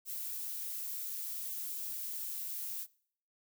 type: noise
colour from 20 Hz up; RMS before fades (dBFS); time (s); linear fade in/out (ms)
violet; -40; 0.05-2.87; 50
effects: noise-tail reverb RT60 0.6 s tail -23 dB re dry